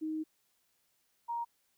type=tone pair in turn; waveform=sine; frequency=313.2 / 938.5 Hz; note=D#4 / A#5; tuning=+11 / +11 cents; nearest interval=octave + perfect fifth; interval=1900 cents; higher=second; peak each=-33 / -33 dBFS; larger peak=neither; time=0.01-0.24 / 1.28-1.45 s; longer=first; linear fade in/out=20 ms; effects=white hiss -75 dBFS RMS until 1.77 s